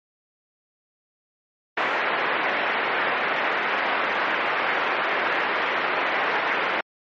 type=low-pass noise; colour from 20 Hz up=white; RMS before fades=-23 dBFS; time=1.77-6.81 s; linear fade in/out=5 ms; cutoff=2200 Hz; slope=24 dB/octave; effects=high-pass 400 Hz 12 dB/octave + MP3 32 kbps